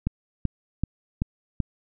click train, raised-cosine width 5 ms, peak -11 dBFS, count 5, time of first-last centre 0.07-1.603 s, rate 2.61 Hz, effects none

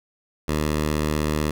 10% pulse tone, 76 Hz, D#2, 40 cents flat, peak -13 dBFS, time 0.48-1.51 s, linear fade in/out 5 ms, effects none

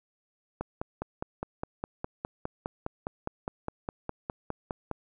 click train, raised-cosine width 1 ms, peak -18 dBFS, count 22, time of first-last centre 0.61-4.913 s, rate 4.88 Hz, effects none

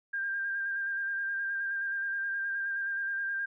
sine tone with vibrato, 1595 Hz, G6, 30 cents sharp, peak -30 dBFS, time 0.13-3.46 s, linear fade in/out 10 ms, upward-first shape square, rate 9.5 Hz, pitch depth 19 cents each way, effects none

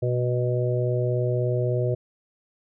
harmonic tone, 123.47 Hz, B2, in tune, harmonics 1 / 3 / 4 / 5, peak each -23 / -28 / -29 / -30 dBFS, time 0.02-1.95 s, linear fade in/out 10 ms, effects none

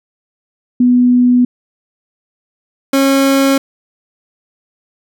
sine / 30% pulse tone pair in turn, 246.9 / 272.7 Hz, B3 / C#4, 0 / -28 cents, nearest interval major second, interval 172 cents, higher second, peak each -6 dBFS, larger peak neither, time 0.8-1.45 / 2.93-3.58 s, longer neither, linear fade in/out 5 ms, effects none

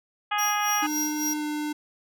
harmonic tone, 415.3 Hz, G#4, in tune, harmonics 2 / 3 / 4 / 5 / 6 / 7 / 8, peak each -27 / -28 / -32 / -35 / -35 / -35 / -40 dBFS, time 0.31-0.87 s, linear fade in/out 10 ms
sawtooth tone with tremolo, 5720 Hz, F8, 41 cents sharp, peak -23 dBFS, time 0.38-1.34 s, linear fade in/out 10 ms, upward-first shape sine, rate 3.6 Hz, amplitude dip 75%
square tone with pitch glide, 302.1 to 300 Hz, D4 to D4, +49 to +37 cents, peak -28 dBFS, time 0.82-1.73 s, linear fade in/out 10 ms, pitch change -12 cents, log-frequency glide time 1.36-1.44 s
effects none

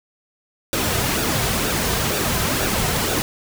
pink noise with flanger, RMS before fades -21 dBFS, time 0.73-3.22 s, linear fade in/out 0 ms, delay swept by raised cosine 0.95 to 3.65 ms, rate 2.1 Hz, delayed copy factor -0.5, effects none

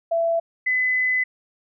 sine tone pair in turn, 668 / 2014 Hz, E5 / B6, +23 / +33 cents, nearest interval octave + perfect fifth, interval 1910 cents, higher second, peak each -18 dBFS, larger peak neither, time 0.11-0.4 / 0.66-1.24 s, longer second, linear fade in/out 10 ms, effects none

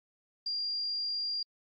sine tone, 4784 Hz, D8, 31 cents sharp, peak -31 dBFS, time 0.46-1.43 s, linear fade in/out 5 ms, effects AAC 48 kbps

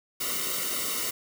white noise with comb filter, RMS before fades -30 dBFS, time 0.2-1.11 s, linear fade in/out 10 ms, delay 1.2 ms, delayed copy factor -0.8, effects none

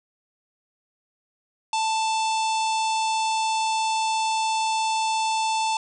harmonic tone, 883 Hz, A5, 6 cents sharp, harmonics 1 / 3 / 4 / 5 / 6 / 7 / 8 / 9 / 10, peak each -22 / -32 / -34 / -36 / -38 / -39 / -40 / -41 / -42 dBFS, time 1.73-5.77 s, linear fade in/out 2 ms, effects none

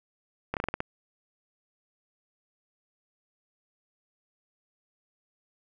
slowing click train, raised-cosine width 0.5 ms, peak -14 dBFS, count 7, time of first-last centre 0.54-0.804 s, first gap 28 ms, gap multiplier 1.18, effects none

